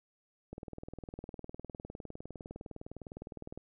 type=click train; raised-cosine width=2 ms; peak=-30 dBFS; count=61; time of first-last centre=0.53-3.576 s; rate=19.7 Hz; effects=none